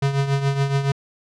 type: tone with tremolo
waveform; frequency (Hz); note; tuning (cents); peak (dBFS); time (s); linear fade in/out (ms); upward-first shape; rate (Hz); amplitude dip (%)
square; 138.59; C#3; 0; -16; 0.02-0.92; 5; triangle; 7.1; 70
effects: low-pass 6000 Hz 12 dB/octave